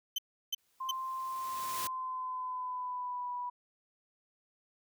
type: tone bursts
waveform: 35% pulse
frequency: 3077 Hz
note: G7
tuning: 33 cents flat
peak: -29 dBFS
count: 3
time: 0.16-0.912 s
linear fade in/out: 5 ms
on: 24 ms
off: 340 ms
type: noise with exponential growth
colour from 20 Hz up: white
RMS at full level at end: -37 dBFS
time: 0.58-1.87 s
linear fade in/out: 0 ms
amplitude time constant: 280 ms
type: tone with pitch glide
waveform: sine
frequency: 1046.5 to 982.1 Hz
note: C6 to B5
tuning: 0 to -10 cents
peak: -35 dBFS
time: 0.8-3.5 s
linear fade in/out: 10 ms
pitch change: -110 cents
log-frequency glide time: 1.58-3.32 s
effects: none